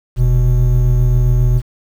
triangle tone pair together, 43.52 / 123.1 Hz, F1 / B2, -5 / -5 cents, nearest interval octave + tritone, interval 1800 cents, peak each -10 / -10 dBFS, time 0.16-1.62 s, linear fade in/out 50 ms, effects 7-bit

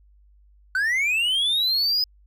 triangle linear sweep, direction up, 1480 to 5060 Hz, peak -18 dBFS, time 0.75-2.04 s, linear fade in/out 2 ms, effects added 50 Hz sine -52 dBFS peak until 2.26 s

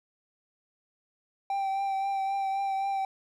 triangle tone with vibrato, 782 Hz, G5, 4 cents flat, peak -25 dBFS, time 1.5-3.05 s, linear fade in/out 2 ms, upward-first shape triangle, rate 3.8 Hz, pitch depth 25 cents each way, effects none

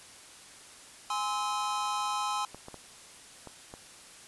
square chord, Ab augmented, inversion none, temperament just, 830.6 / 1038.3 / 1297.8 Hz, Ab5 / C6 / E6, 0 / -14 / -27 cents, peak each -35 / -34 / -36 dBFS, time 1.1-2.45 s, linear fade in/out 2 ms
clicks, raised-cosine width 1 ms, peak -29 dBFS, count 5, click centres 2.546 / 2.684 / 2.743 / 3.473 / 3.739 s
effects white hiss -51 dBFS RMS until 4.27 s + resampled to 24000 Hz

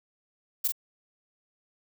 violet noise with echo, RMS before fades -25 dBFS, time 0.64-0.68 s, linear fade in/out 10 ms, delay 42 ms, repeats 1, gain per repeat -4 dB, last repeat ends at 0.722 s, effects none

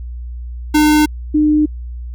square / sine tone pair in turn, 302.5 / 302.5 Hz, D#4 / D#4, -49 / -49 cents, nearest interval unison, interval 0 cents, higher neither, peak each -9 dBFS, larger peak neither, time 0.74-1.06 / 1.34-1.66 s, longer neither, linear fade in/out 10 ms, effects added 60 Hz sine -24 dBFS peak until 2.14 s

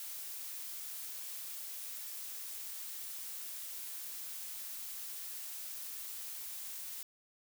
blue noise, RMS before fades -44 dBFS, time 0-7.03 s, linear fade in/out 2 ms, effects none

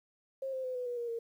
sine tone with pitch steps, 535 / 522.2 / 509.7 / 497.4 / 485.5 / 473.9 / 462.5 Hz, C5 / C5 / C5 / B4 / B4 / A#4 / A#4, +38 / -3 / -45 / +12 / -30 / +28 / -14 cents, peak -34 dBFS, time 0.42-1.19 s, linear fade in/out 5 ms, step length 110 ms, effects 11-bit

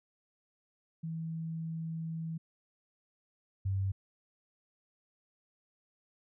sine tone pair in turn, 162.6 / 96.68 Hz, E3 / G2, -23 / -23 cents, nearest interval major sixth, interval 900 cents, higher first, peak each -35 / -29 dBFS, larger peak second, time 1.03-2.38 / 3.65-3.92 s, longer first, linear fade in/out 10 ms, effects none

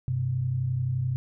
sine tone pair together, 96.92 / 128.5 Hz, G2 / C3, -19 / -31 cents, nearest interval perfect fourth, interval 488 cents, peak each -32 / -25 dBFS, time 0.08-1.16 s, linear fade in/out 0 ms, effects none

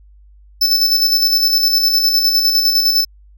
square tone with tremolo, 5274 Hz, E8, in tune, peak -10 dBFS, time 0.61-3.05 s, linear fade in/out 10 ms, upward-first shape square, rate 9.8 Hz, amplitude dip 40%, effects added 50 Hz sine -42 dBFS peak until 3.37 s

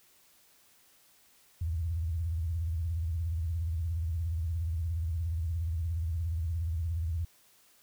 sine tone with vibrato, 82.41 Hz, E2, in tune, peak -29 dBFS, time 1.61-7.25 s, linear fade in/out 5 ms, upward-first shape sine, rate 17 Hz, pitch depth 150 cents each way, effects white hiss -63 dBFS RMS until 7.82 s

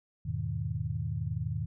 sine chord, E major seventh, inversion none, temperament equal, 82.41 / 103.83 / 123.47 / 155.56 Hz, E2 / G#2 / B2 / D#3, 0 / 0 / 0 / 0 cents, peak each -38 / -35 / -36 / -36 dBFS, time 0.25-1.66 s, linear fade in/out 10 ms, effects none

